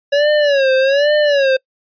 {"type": "tone with vibrato", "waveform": "square", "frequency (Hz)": 561, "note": "C#5", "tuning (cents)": 21, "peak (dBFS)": -11, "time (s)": [0.12, 1.57], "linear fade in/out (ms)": 10, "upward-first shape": "sine", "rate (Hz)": 1.2, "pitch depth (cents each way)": 120, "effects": ["noise-tail reverb RT60 0.1 s tail -25 dB re dry", "resampled to 11025 Hz"]}